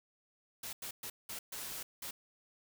white noise bursts at uneven times, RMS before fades -43 dBFS, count 6, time 0.63-0.73 / 0.82-0.91 / 1.03-1.1 / 1.29-1.39 / 1.52-1.83 / 2.02-2.11 s, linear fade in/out 5 ms, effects none

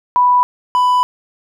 sine / triangle tone pair in turn, 987.8 / 994.1 Hz, B5 / B5, 0 / +11 cents, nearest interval unison, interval 11 cents, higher second, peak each -8 dBFS, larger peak neither, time 0.16-0.43 / 0.75-1.03 s, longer second, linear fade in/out 0 ms, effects none

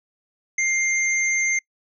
sine tone pair together, 2100 / 6293 Hz, C7 / G8, +6 / +6 cents, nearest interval octave + perfect fifth, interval 1900 cents, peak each -20 / -25 dBFS, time 0.58-1.59 s, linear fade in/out 5 ms, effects noise-tail reverb RT60 0.1 s tail -25 dB re dry

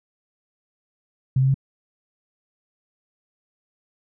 sine tone with pitch steps, 130.81 / 133.17 / 135.58 Hz, C3 / C3 / C#3, 0 / +31 / -38 cents, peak -15 dBFS, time 1.36-1.543 s, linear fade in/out 5 ms, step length 61 ms, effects none

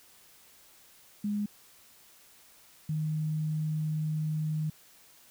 sine tone pair in turn, 206.7 / 154.85 Hz, G#3 / D#3, -8 / -8 cents, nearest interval perfect fourth, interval 500 cents, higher first, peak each -28 dBFS, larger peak neither, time 1.24-1.46 / 2.89-4.7 s, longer second, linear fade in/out 5 ms, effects white hiss -58 dBFS RMS until 5.3 s

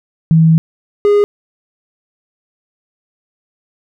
sine / triangle tone pair in turn, 161.7 / 411 Hz, E3 / G#4, -33 / -18 cents, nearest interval octave + major third, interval 1615 cents, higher second, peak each -5 dBFS, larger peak neither, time 0.31-0.58 / 1.05-1.24 s, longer first, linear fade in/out 0 ms, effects none

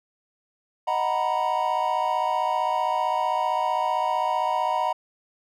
triangle chord, B major seventh, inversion first, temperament equal, 622.3 / 740 / 932.3 / 987.8 Hz, D#5 / F#5 / A#5 / B5, 0 / 0 / 0 / 0 cents, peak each -28 / -25 / -24 / -26 dBFS, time 0.87-4.93 s, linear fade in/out 10 ms, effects none

